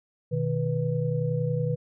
sine tone cluster, 124.7 / 155.5 / 490.9 Hz, B2 / D#3 / B4, +17 / -1 / -10 cents, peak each -28 / -27 / -30 dBFS, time 0.31-1.76 s, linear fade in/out 20 ms, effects none

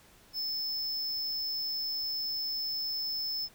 square tone, 5250 Hz, E8, 8 cents flat, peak -32 dBFS, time 0.33-3.49 s, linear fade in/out 50 ms, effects pink hiss -59 dBFS RMS until 3.54 s

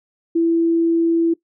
sine tone, 332.9 Hz, E4, 17 cents sharp, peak -13 dBFS, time 0.35-1.34 s, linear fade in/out 10 ms, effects noise-tail reverb RT60 0.1 s tail -19 dB re dry

